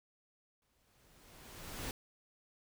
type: noise with exponential growth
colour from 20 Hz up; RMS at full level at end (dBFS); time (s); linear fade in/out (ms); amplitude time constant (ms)
pink; -40; 0.62-1.91; 1; 280
effects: none